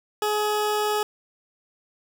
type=tone; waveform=20% pulse; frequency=421.6 Hz; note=G#4; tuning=26 cents sharp; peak=-17 dBFS; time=0.22-1.03 s; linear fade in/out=2 ms; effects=none